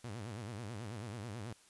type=tone with vibrato; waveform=sawtooth; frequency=110.2 Hz; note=A2; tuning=3 cents sharp; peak=-38 dBFS; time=0.04-1.53 s; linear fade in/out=5 ms; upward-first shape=sine; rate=9.2 Hz; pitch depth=200 cents each way; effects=white hiss -64 dBFS RMS until 1.69 s + resampled to 24000 Hz